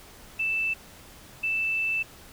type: tone bursts at uneven times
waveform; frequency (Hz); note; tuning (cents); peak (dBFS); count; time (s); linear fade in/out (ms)
sine; 2647; E7; +7; -24; 2; 0.39-0.74 / 1.43-2.03; 10
effects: pink hiss -49 dBFS RMS until 2.32 s